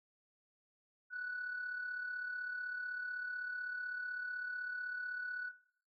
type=tone with amplitude modulation; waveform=sine; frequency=1480 Hz; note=F#6; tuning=in tune; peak=-36 dBFS; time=1.1-5.52 s; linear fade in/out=50 ms; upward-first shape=sine; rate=35.9 Hz; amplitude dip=55%; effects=noise-tail reverb RT60 0.6 s tail -17 dB re dry + tanh soft clip ceiling -34 dBFS